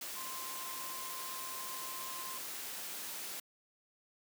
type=tone in noise; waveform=sine; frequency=1046.5 Hz; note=C6; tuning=in tune; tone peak=-46 dBFS; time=0.16-2.38 s; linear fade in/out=5 ms; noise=white; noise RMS=-43 dBFS; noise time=0.01-3.4 s; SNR=-6 dB; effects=high-pass 200 Hz 12 dB/octave